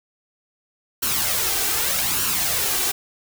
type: noise with flanger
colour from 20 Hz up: white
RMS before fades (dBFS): -22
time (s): 1.02-2.92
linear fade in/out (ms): 10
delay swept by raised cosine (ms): 0.7 to 2.6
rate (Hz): 0.83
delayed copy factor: +0.55
effects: none